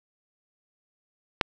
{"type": "click", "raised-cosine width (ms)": 0.3, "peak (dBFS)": -4, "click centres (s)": 1.412, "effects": []}